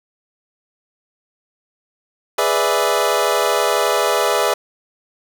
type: chord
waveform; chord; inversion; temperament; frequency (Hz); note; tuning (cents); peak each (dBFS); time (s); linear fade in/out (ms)
25% pulse; E dominant seventh; first; equal; 415.3 / 493.9 / 587.3 / 659.3; G#4 / B4 / D5 / E5; 0 / 0 / 0 / 0; -17; 2.38-4.54; 5
effects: none